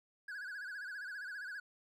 triangle tone with vibrato, 1568 Hz, G6, in tune, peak -40 dBFS, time 0.28-1.6 s, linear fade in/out 5 ms, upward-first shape sine, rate 15 Hz, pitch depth 130 cents each way, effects none

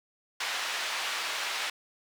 white band-pass noise, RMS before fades -33 dBFS, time 0.4-1.7 s, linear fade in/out 5 ms, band 780 to 3600 Hz, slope 12 dB/octave, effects none

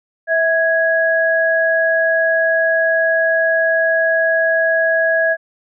sine tone pair together, 652.4 / 1661.2 Hz, E5 / G#6, -18 / 0 cents, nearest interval octave + major third, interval 1618 cents, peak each -15 dBFS, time 0.27-5.37 s, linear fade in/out 50 ms, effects none

